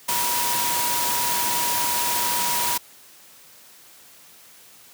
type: tone in noise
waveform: sine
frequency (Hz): 962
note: B5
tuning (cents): -46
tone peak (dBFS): -26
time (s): 0.08-2.78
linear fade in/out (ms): 10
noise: white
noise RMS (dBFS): -24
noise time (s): 0.08-2.78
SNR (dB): -5
effects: white hiss -49 dBFS RMS until 4.93 s + high-pass 100 Hz 12 dB/octave